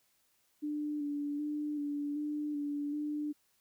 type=tone with vibrato; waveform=sine; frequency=293.7 Hz; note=D4; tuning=in tune; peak=-33 dBFS; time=0.62-3.33 s; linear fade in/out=20 ms; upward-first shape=square; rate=1.3 Hz; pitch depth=23 cents each way; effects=white hiss -73 dBFS RMS until 3.6 s